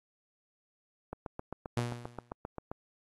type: click train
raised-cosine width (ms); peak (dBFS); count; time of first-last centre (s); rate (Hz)
1; -24; 13; 1.13-2.715; 7.57
type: tone with exponential decay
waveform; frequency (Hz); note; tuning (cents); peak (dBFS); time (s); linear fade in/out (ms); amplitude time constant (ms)
sawtooth; 120; B2; -49; -24; 1.77-2.33; 0; 120
effects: AAC 32 kbps